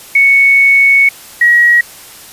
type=tone pair in turn; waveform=sine; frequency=2217 / 1906 Hz; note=C#7 / A#6; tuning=0 / +38 cents; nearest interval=minor third; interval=262 cents; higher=first; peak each=-4 dBFS; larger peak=neither; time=0.15-1.09 / 1.41-1.81 s; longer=first; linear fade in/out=5 ms; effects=white hiss -34 dBFS RMS until 2.32 s + resampled to 32000 Hz